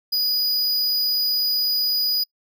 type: tone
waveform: square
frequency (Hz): 4932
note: D#8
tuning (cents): -16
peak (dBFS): -19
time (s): 0.12-2.24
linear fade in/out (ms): 10
effects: noise-tail reverb RT60 0.1 s tail -24 dB re dry